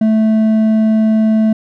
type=tone with hard clipping; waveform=sine; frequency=218.9 Hz; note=A3; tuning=9 cents flat; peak=-10 dBFS; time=0.01-1.53 s; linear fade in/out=5 ms; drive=5 dB; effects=none